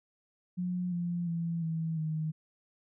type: tone with pitch steps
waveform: sine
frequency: 179.6 / 173.58 / 167.77 / 162.15 / 156.71 Hz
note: F3 / F3 / E3 / E3 / D#3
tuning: +49 / -10 / +31 / -28 / +13 cents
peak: -30 dBFS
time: 0.57-2.32 s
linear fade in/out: 20 ms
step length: 350 ms
effects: none